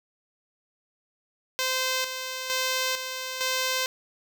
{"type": "tone with tremolo", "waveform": "5% pulse", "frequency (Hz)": 517, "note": "C5", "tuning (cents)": -21, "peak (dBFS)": -13, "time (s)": [1.59, 3.86], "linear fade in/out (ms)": 0, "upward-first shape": "square", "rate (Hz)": 1.1, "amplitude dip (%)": 55, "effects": []}